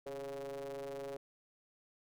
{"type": "ring-modulated tone", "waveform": "square", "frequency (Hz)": 70.7, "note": "C#2", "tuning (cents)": 35, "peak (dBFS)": -39, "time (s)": [0.06, 1.17], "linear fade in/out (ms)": 5, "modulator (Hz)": 483, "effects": []}